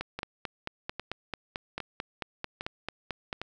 two click trains, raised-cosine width 0.3 ms, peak -19 / -17 dBFS, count 5 / 16, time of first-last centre 0.19-3.416 / 0.01-3.329 s, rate 1.24 / 4.52 Hz, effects none

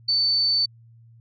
sine tone, 4525 Hz, C#8, 35 cents sharp, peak -18 dBFS, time 0.08-0.66 s, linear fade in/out 10 ms, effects added 115 Hz sine -48 dBFS peak until 1.2 s

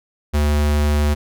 square tone, 74 Hz, D2, 14 cents sharp, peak -15 dBFS, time 0.33-1.15 s, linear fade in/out 20 ms, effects none

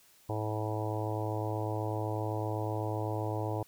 harmonic tone, 107.9 Hz, A2, 33 cents flat, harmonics 1 / 3 / 4 / 5 / 6 / 7 / 8 / 9, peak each -34 / -39 / -40 / -41 / -42 / -42 / -43 / -44 dBFS, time 0.29-3.63 s, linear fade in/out 5 ms, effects white hiss -62 dBFS RMS until 3.67 s

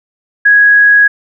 sine tone, 1661.2 Hz, G#6, in tune, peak -3 dBFS, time 0.45-1.08 s, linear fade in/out 10 ms, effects none

